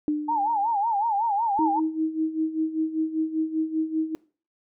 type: tone with exponential decay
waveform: sine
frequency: 300 Hz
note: D4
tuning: 37 cents sharp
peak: -19 dBFS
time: 0.08-0.77 s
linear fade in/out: 1 ms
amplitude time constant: 150 ms
type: tone with vibrato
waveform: sine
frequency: 862 Hz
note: A5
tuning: 36 cents flat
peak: -21 dBFS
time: 0.28-1.8 s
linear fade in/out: 10 ms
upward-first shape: sine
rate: 5.4 Hz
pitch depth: 150 cents each way
type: tone with tremolo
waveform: sine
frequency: 317.1 Hz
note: D#4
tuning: 33 cents sharp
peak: -20 dBFS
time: 1.59-4.15 s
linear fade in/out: 0 ms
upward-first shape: sine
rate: 5.1 Hz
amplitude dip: 75%
effects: noise-tail reverb RT60 0.4 s tail -22 dB re dry